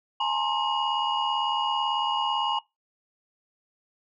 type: tone cluster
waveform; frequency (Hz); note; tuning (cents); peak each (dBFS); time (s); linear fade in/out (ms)
sine; 840 / 918 / 1057 / 2883; G#5 / A#5 / C6 / F#7; +19 / -27 / +17 / -46; -28; 0.2-2.59; 5
effects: noise-tail reverb RT60 0.2 s tail -22 dB re dry + tanh soft clip ceiling -18 dBFS